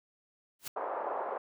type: noise with exponential growth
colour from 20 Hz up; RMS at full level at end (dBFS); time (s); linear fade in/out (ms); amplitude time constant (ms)
white; -34; 0.59-0.68; 5; 18
type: band-pass noise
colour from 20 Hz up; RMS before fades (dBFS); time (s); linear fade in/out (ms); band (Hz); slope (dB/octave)
pink; -36; 0.76-1.38; 5; 510 to 1100; 24
effects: none